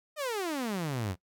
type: exponential sweep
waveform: sawtooth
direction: down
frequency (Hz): 630 to 85.9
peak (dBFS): -27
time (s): 0.16-1.16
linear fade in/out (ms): 50
effects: noise-tail reverb RT60 0.1 s tail -19 dB re dry